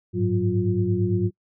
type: tone cluster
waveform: sine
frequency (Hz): 100.3 / 109.2 / 184.4 / 353.6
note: G2 / A2 / F#3 / F4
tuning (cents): +40 / -13 / -6 / +22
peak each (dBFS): -25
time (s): 0.13-1.31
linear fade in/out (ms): 50
effects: noise-tail reverb RT60 0.1 s tail -26 dB re dry